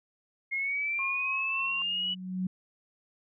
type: linear sweep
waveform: sine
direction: up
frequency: 2137 to 2959 Hz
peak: -28 dBFS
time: 0.51-2.15 s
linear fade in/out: 20 ms
type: tone with tremolo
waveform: sine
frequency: 1079 Hz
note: C#6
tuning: 47 cents flat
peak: -34 dBFS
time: 0.99-1.82 s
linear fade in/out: 0 ms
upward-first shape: sine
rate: 3.6 Hz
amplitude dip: 45%
type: tone with exponential growth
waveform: sine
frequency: 185 Hz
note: F#3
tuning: in tune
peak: -26 dBFS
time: 1.59-2.47 s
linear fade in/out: 5 ms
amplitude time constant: 190 ms
effects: none